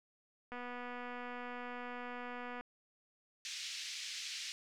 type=click train; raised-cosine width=0.5 ms; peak=-31 dBFS; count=513; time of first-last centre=0.52-2.61 s; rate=245 Hz
type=band-pass noise; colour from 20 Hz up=white; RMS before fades=-44 dBFS; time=3.45-4.52 s; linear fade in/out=0 ms; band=2100 to 5900 Hz; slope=24 dB/octave
effects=none